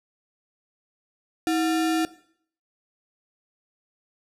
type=tone with sample-and-hold; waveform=sine; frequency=321.5 Hz; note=E4; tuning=43 cents flat; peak=-20 dBFS; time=1.47-2.05 s; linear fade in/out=0 ms; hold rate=1050 Hz; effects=noise-tail reverb RT60 0.6 s tail -18 dB re dry + low-pass 12000 Hz 12 dB/octave